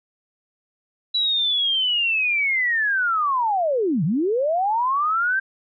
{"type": "linear two-way sweep", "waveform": "sine", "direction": "down then up", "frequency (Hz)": [3951, 138.3, 1591], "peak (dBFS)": -18, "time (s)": [1.14, 5.4], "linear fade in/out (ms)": 10, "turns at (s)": 4.04, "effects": []}